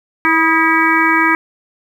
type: harmonic tone with a mistuned harmonic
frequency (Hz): 324.9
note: E4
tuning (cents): -25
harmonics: 1 / 3 / 4 / 5 / 6 / 7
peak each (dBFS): -17 / -17 / -17 / -17 / -17 / -17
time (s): 0.25-1.35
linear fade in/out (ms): 0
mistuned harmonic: 4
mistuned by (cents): -65
effects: 7-bit

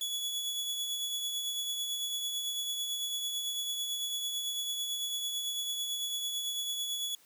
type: tone with tremolo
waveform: sawtooth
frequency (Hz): 3393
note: G#7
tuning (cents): +36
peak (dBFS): -28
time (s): 0.01-7.15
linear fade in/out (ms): 2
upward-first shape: triangle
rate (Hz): 9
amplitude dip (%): 40
effects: white hiss -62 dBFS RMS until 7.25 s + high-pass 150 Hz 12 dB/octave

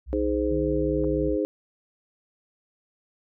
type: tone with pitch glide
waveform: sine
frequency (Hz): 64 to 62.83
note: C2 to B1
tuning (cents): -38 to +30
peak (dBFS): -30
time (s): 0.06-1.38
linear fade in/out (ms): 50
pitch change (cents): -32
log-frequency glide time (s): 0.27-1.09
type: harmonic tone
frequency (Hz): 103.83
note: G#2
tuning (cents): 0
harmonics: 3 / 4 / 5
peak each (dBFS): -26 / -27 / -28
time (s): 0.13-1.45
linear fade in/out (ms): 0
type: tone with vibrato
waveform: sine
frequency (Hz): 151.3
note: D#3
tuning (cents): -48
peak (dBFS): -32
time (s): 0.5-1.3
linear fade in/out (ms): 20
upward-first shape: triangle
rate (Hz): 17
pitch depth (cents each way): 23
type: clicks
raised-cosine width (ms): 1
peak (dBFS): -32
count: 2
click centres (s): 1.039 / 1.046
effects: none

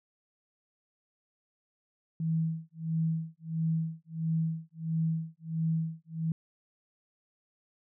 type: tone with tremolo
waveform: sine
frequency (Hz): 161.9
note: E3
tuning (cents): -31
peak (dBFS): -25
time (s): 2.2-6.32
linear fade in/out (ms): 2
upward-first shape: sine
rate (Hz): 1.5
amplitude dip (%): 100
effects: none

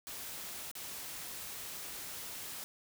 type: noise with dropouts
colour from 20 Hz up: white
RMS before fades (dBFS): -44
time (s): 0.07-2.64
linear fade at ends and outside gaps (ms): 0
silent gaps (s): 0.714-0.753
effects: none

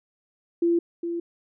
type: tone with echo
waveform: sine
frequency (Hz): 340.7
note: F4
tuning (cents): -43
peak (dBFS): -18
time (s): 0.62-0.79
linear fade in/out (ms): 5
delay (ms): 410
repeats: 1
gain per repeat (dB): -8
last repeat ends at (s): 1.2
effects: none

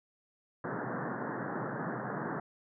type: band-pass noise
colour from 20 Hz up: pink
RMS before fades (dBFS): -37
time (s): 0.64-2.4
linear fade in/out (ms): 2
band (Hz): 120 to 1800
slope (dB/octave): 96
effects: none

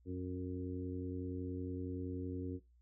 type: harmonic tone with a mistuned harmonic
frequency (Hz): 90.7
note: F#2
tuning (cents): -34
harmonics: 1 / 2 / 3 / 4 / 5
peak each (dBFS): -43 / -49 / -42 / -47 / -48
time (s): 0.05-2.6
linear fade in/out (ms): 50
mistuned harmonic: 5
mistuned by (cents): +17
effects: noise-tail reverb RT60 0.2 s tail -18 dB re dry + added 60 Hz sine -64 dBFS peak until 2.81 s

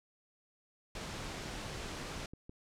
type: noise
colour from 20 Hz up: pink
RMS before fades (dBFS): -42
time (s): 0.95-2.26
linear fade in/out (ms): 2
type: click train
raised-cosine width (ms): 3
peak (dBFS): -35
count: 8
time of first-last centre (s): 1.38-2.495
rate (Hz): 6.28
effects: low-pass 7000 Hz 12 dB/octave

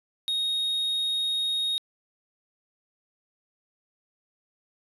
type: tone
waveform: triangle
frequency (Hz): 3736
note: A#7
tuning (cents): +3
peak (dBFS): -23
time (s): 0.28-1.78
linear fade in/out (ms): 0
effects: resampled to 32000 Hz + 10-bit

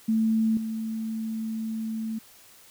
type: tone with level steps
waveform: sine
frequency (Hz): 221.8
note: A3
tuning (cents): +14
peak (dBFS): -20 / -28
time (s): 0.08-2.19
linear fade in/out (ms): 10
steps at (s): 0.57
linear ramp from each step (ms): 2
effects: white hiss -53 dBFS RMS until 2.7 s

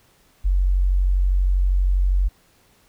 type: tone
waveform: sine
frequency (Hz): 46.25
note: F#1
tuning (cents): 0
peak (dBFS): -15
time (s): 0.44-2.29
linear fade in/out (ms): 20
effects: pink hiss -58 dBFS RMS until 2.88 s

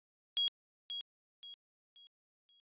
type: tone with echo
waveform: sine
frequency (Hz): 3300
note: G#7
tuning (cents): -12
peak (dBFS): -29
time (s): 0.37-0.48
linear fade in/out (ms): 0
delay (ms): 530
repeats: 4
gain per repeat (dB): -9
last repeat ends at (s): 2.6
effects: resampled to 8000 Hz

